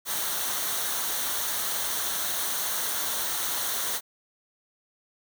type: noise with comb filter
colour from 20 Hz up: white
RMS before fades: -29 dBFS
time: 0.05-4.01 s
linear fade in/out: 50 ms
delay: 0.4 ms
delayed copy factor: -0.55
effects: none